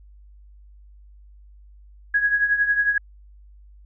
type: tone with tremolo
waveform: sine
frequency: 1661.2 Hz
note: G#6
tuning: in tune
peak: -14 dBFS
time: 2.14-2.98 s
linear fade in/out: 5 ms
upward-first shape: triangle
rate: 11 Hz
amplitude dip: 75%
effects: added 50 Hz sine -45 dBFS peak until 3.85 s